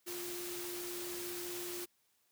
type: tone in noise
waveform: sine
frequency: 352.3 Hz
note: F4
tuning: 15 cents sharp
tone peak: -43 dBFS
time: 0.06-1.86 s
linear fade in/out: 20 ms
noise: white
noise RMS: -44 dBFS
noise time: 0.06-1.86 s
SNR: -2 dB
effects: white hiss -75 dBFS RMS until 2.31 s + high-pass 60 Hz 12 dB/octave